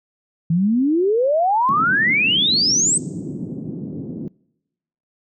sine exponential sweep, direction up, 159 to 8372 Hz, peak -14 dBFS, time 0.5-2.98 s, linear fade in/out 5 ms
pink band-pass noise, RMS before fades -29 dBFS, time 1.69-4.28 s, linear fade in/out 0 ms, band 150 to 320 Hz, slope 24 dB/octave
effects noise-tail reverb RT60 0.9 s tail -25 dB re dry

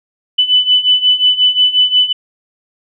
sine beating tone pair, 2992 / 2997.6 Hz, F#7 / F#7, +19 / +22 cents, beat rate 5.6 Hz, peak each -13 / -10 dBFS, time 0.38-2.13 s, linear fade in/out 10 ms, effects none

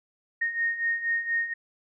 sine beating tone pair, 1850 / 1854.2 Hz, A#6 / A#6, -14 / -10 cents, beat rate 4.2 Hz, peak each -31 / -26 dBFS, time 0.41-1.54 s, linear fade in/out 10 ms, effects none

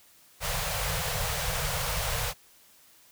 pink band-stop noise, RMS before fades -30 dBFS, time 0.4-2.34 s, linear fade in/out 50 ms, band 170 to 450 Hz, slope 96 dB/octave, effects white hiss -58 dBFS RMS until 3.11 s

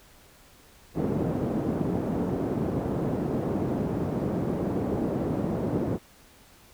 pink band-pass noise, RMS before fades -28 dBFS, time 0.94-5.99 s, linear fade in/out 50 ms, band 150 to 420 Hz, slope 12 dB/octave, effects pink hiss -55 dBFS RMS until 6.73 s

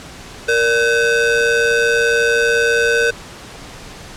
square ring-modulated tone, 525 Hz, C5, 6 cents sharp, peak -10 dBFS, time 0.48-3.11 s, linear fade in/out 10 ms, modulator 991 Hz, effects pink hiss -35 dBFS RMS until 4.16 s + low-pass 8000 Hz 12 dB/octave

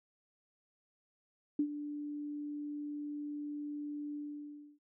sine tone with ADSR envelope, 293.7 Hz, D4, in tune, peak -26 dBFS, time 1.59-4.79 s, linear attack 4 ms, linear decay 75 ms, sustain -12 dB, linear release 640 ms, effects none

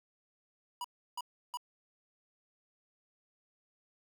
square tone bursts, 975 Hz, B5, 23 cents flat, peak -37 dBFS, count 3, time 0.81-1.572 s, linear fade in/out 2 ms, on 34 ms, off 330 ms, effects none

